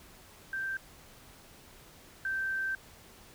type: tone pair in turn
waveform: sine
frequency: 1568 / 1560 Hz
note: G6 / G6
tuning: 0 / -9 cents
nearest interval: unison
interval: 9 cents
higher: first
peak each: -32 / -30 dBFS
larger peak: second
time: 0.53-0.77 / 2.25-2.75 s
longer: second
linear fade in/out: 2 ms
effects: pink hiss -55 dBFS RMS until 3.34 s